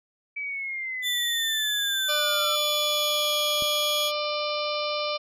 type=linear sweep; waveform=sine; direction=down; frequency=2303 to 1318.5 Hz; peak=-29 dBFS; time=0.36-2.56 s; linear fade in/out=10 ms
type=tone with pitch glide; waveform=40% pulse; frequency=3520 to 3336 Hz; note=A7 to G#7; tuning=0 to +7 cents; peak=-24 dBFS; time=1.02-4.12 s; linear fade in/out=50 ms; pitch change=-93 cents; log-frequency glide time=2.02-3.35 s
type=harmonic tone; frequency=596 Hz; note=D5; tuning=25 cents sharp; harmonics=1 / 2 / 4 / 5 / 6 / 7 / 8 / 9; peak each=-29 / -32 / -35 / -36 / -37 / -37 / -38 / -39 dBFS; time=2.08-5.18 s; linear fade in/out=20 ms
type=click; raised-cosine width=3 ms; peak=-26 dBFS; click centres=3.623 s
effects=none